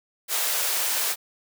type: high-pass noise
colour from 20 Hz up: white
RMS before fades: -25 dBFS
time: 0.28-1.16 s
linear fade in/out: 50 ms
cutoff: 430 Hz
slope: 24 dB/octave
effects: none